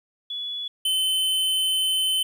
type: tone pair in turn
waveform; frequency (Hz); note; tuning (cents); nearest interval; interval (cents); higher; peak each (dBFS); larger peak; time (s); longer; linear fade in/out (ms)
sine / square; 3410 / 3056; G#7 / G7; +45 / -45; major second; 190; first; -28 / -21; second; 0.3-0.68 / 0.85-2.23; second; 5
effects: 10-bit